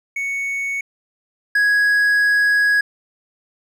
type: tone pair in turn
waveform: triangle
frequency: 2220 / 1663.1 Hz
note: C#7 / G#6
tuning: +2 / +2 cents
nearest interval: perfect fourth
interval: 500 cents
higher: first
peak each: -19 / -11 dBFS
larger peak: second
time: 0.16-0.81 / 1.55-2.81 s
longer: second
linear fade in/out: 5 ms
effects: none